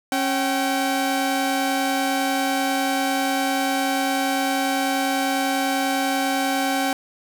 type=tone pair together; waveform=sawtooth; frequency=272.7 / 768 Hz; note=C#4 / G5; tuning=-28 / -36 cents; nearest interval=octave + tritone; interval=1792 cents; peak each=-19 dBFS; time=0.12-6.93 s; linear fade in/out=2 ms; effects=none